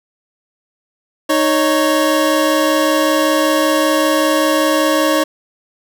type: tone pair together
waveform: 25% pulse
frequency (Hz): 309.8 / 554.4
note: D#4 / C#5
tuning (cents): -7 / 0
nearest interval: minor seventh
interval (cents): 1007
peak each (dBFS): -11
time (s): 1.29-5.24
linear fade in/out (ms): 10
effects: none